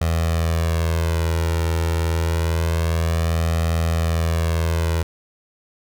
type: tone with flanger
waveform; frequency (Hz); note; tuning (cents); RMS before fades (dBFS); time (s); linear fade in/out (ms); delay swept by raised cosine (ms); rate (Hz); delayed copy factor
sawtooth; 82.41; E2; 0; -20; 0.01-5.03; 5; 1.6 to 2.18; 0.27; +0.8
effects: none